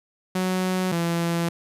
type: tone pair in turn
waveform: sawtooth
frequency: 185.1 / 169.3 Hz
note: F#3 / E3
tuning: +1 / +46 cents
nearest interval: major second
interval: 155 cents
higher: first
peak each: -18 dBFS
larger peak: neither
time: 0.35-0.92 / 0.92-1.49 s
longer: neither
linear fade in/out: 5 ms
effects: resampled to 32000 Hz + 10-bit